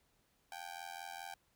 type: tone with amplitude modulation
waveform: sawtooth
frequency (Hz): 784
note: G5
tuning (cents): 0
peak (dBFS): -37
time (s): 0.52-1.34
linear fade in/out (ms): 2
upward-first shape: sine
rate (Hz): 84.9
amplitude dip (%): 100
effects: pink hiss -75 dBFS RMS until 1.55 s